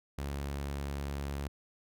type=tone; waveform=sawtooth; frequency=70.3 Hz; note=C#2; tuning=25 cents sharp; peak=-31 dBFS; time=0.18-1.48 s; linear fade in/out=5 ms; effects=none